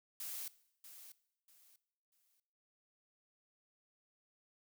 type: noise with echo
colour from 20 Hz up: blue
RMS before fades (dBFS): -44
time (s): 0.2-0.48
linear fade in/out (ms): 2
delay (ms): 640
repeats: 3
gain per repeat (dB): -11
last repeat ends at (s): 2.4
effects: noise-tail reverb RT60 0.8 s tail -19 dB re dry